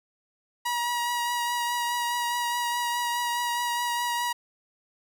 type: tone with vibrato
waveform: sawtooth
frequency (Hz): 959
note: A#5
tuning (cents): +49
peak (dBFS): -22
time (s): 0.65-4.33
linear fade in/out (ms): 10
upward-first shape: triangle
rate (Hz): 4.8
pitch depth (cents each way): 19
effects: none